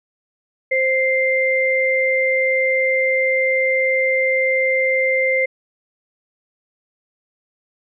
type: tone pair together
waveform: sine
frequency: 523.2 / 2093 Hz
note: C5 / C7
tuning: 0 / 0 cents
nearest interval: 2 octaves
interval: 2400 cents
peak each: -18 / -17 dBFS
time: 0.71-5.46 s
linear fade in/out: 10 ms
effects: none